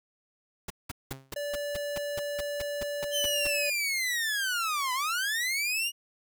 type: noise bursts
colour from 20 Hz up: pink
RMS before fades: -36 dBFS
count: 14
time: 0.68-3.472 s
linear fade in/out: 5 ms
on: 23 ms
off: 190 ms
type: tone with exponential decay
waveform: sawtooth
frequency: 134 Hz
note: C3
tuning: 42 cents sharp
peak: -33 dBFS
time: 1.11-1.36 s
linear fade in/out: 2 ms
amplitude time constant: 53 ms
type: tone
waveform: square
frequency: 580 Hz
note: D5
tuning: 22 cents flat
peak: -32 dBFS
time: 1.36-3.7 s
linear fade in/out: 5 ms
type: linear two-way sweep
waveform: sawtooth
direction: down then up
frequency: 3136 to 987.8 to 2897 Hz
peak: -24 dBFS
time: 3.11-5.92 s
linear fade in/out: 50 ms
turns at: 4.93 s
effects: none